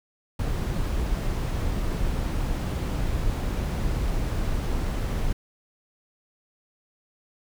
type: noise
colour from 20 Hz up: brown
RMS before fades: -26 dBFS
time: 0.39-5.33 s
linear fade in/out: 5 ms
effects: none